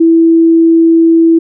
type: tone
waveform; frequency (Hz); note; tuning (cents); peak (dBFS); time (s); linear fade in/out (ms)
sine; 329.6; E4; 0; -3; 0-1.39; 10
effects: none